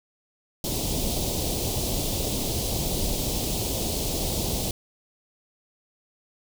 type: band-stop noise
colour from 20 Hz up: pink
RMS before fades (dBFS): -27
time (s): 0.64-4.71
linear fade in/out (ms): 2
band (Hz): 740 to 3200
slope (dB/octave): 24
effects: none